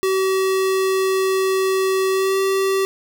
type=tone with pitch glide; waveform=square; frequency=381 to 386.5 Hz; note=G4 to G4; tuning=-49 to -24 cents; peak=-17 dBFS; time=0.03-2.85 s; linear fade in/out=0 ms; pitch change=+25 cents; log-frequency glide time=2.11-2.38 s; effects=none